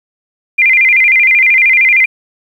sine tone with vibrato, 2223 Hz, C#7, 4 cents sharp, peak -5 dBFS, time 0.58-2.06 s, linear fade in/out 10 ms, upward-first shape square, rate 13 Hz, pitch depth 130 cents each way, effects 7-bit

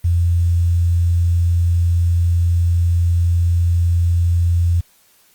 sine tone with quantisation, 86 Hz, F2, 26 cents flat, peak -12 dBFS, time 0.04-4.81 s, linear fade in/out 10 ms, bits 7, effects white hiss -54 dBFS RMS until 5.34 s + Opus 32 kbps

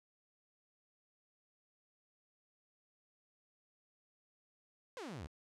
sawtooth exponential sweep, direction down, 553 to 61.74 Hz, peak -40 dBFS, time 4.97-5.27 s, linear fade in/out 0 ms, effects low-pass 8000 Hz 12 dB/octave

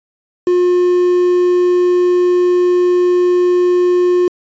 triangle tone with quantisation, 357.5 Hz, F4, 41 cents sharp, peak -7 dBFS, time 0.47-4.28 s, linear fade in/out 2 ms, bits 5, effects resampled to 16000 Hz

